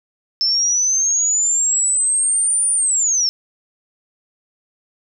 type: linear two-way sweep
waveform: sine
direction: up then down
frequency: 5274 to 9397 to 5274 Hz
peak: -14 dBFS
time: 0.41-3.29 s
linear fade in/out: 0 ms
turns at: 2.71 s
effects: none